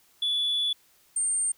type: tone pair in turn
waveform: sine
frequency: 3439 / 8729 Hz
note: A7 / C#9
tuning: -40 / -28 cents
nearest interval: octave + major third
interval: 1612 cents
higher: second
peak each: -22 / -22 dBFS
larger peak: neither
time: 0.22-0.73 / 1.16-1.52 s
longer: first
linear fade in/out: 5 ms
effects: tanh soft clip ceiling -21 dBFS + white hiss -62 dBFS RMS until 1.57 s

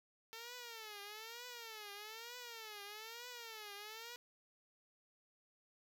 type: tone with vibrato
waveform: 5% pulse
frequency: 446.6 Hz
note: A4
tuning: 26 cents sharp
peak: -37 dBFS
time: 0.33-4.16 s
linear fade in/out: 0 ms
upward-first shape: triangle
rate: 1.1 Hz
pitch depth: 190 cents each way
effects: none

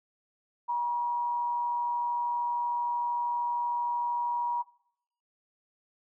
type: tone with amplitude modulation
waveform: sine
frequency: 958 Hz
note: A#5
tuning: 47 cents sharp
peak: -25 dBFS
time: 0.68-4.63 s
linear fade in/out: 20 ms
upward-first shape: sine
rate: 153 Hz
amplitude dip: 30%
effects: noise-tail reverb RT60 0.7 s tail -20 dB re dry

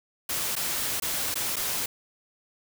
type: noise with dropouts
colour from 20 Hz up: white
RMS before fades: -29 dBFS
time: 0.29-1.86 s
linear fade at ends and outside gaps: 5 ms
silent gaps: 0.555-0.563 / 1-1.022 / 1.343-1.355 / 1.559-1.565 s
effects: none

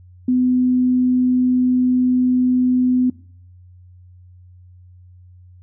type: tone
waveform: sine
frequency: 251.9 Hz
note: B3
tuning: 34 cents sharp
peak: -13 dBFS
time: 0.28-3.1 s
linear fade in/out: 5 ms
effects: noise-tail reverb RT60 0.6 s tail -22 dB re dry + added 90 Hz sine -42 dBFS peak until 5.62 s

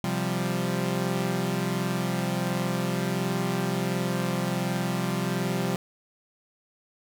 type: chord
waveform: sawtooth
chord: C suspended fourth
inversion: none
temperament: equal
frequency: 130.81 / 174.61 / 196 Hz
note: C3 / F3 / G3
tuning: 0 / 0 / 0 cents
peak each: -27 / -25 / -26 dBFS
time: 0.04-5.76 s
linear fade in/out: 0 ms
effects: none

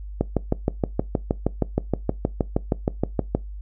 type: click train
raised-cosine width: 2 ms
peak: -6 dBFS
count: 21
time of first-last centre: 0.21-3.35 s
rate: 6.37 Hz
effects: noise-tail reverb RT60 0.2 s tail -21 dB re dry + added 50 Hz sine -32 dBFS peak until 3.61 s

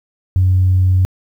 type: tone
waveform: sine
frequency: 92.5 Hz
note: F#2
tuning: in tune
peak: -8 dBFS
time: 0.36-1.05 s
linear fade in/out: 0 ms
effects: tanh soft clip ceiling -5 dBFS + 8-bit

